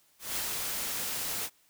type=noise with ADSR envelope; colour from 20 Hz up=white; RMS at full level=-32 dBFS; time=0.19-1.5 s; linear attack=180 ms; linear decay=45 ms; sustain=-2 dB; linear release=57 ms; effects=white hiss -66 dBFS RMS until 1.69 s